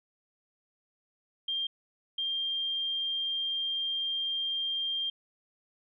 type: tone bursts at uneven times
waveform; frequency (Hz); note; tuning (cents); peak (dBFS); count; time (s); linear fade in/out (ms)
sine; 3192; G7; +31; -29; 2; 1.48-1.67 / 2.18-5.1; 5
effects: none